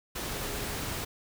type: tone in noise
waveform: sine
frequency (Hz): 415.3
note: G#4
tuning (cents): 0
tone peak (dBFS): -44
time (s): 0.32-0.79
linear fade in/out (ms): 10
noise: pink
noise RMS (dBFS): -35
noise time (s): 0.15-1.05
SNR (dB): -12
effects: none